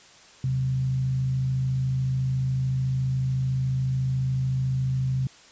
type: tone with frequency modulation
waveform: sine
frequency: 130.81 Hz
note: C3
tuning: in tune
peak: -22 dBFS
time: 0.44-5.27 s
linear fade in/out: 2 ms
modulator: 53.9 Hz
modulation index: 0.29
effects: white hiss -51 dBFS RMS until 5.51 s + resampled to 16000 Hz